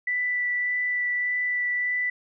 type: tone with vibrato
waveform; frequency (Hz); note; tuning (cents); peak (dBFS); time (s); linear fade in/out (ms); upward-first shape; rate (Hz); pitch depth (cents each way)
sine; 1975.5; B6; 0; -23; 0.07-2.1; 5; sine; 1.7; 8
effects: none